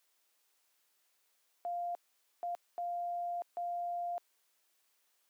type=tone bursts at uneven times; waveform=sine; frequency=698.5 Hz; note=F5; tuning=in tune; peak=-34 dBFS; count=4; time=1.65-1.95 / 2.43-2.55 / 2.78-3.42 / 3.57-4.18 s; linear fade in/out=0 ms; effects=white hiss -75 dBFS RMS until 5.29 s + high-pass 400 Hz 12 dB/octave